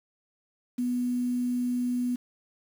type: tone with quantisation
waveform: sine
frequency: 246.3 Hz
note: B3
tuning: 5 cents flat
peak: -25 dBFS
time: 0.78-2.16 s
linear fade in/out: 10 ms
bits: 8
effects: none